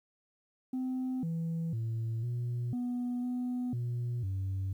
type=tone with pitch steps; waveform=sine; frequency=257 / 165 / 113.5 / 120.9 / 245.1 / 248.1 / 120.7 / 95.8 Hz; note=C4 / E3 / A#2 / B2 / B3 / B3 / B2 / G2; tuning=-31 / +2 / -46 / -36 / -13 / +8 / -39 / -39 cents; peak=-29 dBFS; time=0.73-4.73 s; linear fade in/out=5 ms; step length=500 ms; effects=tanh soft clip ceiling -30 dBFS + 11-bit